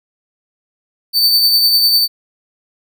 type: tone with tremolo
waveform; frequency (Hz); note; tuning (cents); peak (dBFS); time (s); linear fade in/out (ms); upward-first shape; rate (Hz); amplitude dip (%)
45% pulse; 4557; C#8; +47; -7; 1.13-2.08; 50; sine; 10; 35
effects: none